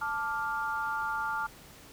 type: chord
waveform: sine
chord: D minor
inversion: second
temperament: equal with one note detuned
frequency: 880 / 1174.7 / 1401 Hz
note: A5 / D6 / F6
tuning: 0 / 0 / +5 cents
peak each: -34 / -36 / -33 dBFS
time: 0.01-1.47 s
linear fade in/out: 10 ms
effects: pink hiss -52 dBFS RMS until 1.92 s